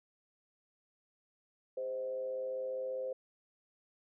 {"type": "tone with frequency modulation", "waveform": "sine", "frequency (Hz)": 519, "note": "C5", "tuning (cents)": -14, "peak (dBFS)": -35, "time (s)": [1.77, 3.13], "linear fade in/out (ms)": 5, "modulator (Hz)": 115, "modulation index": 0.47, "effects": []}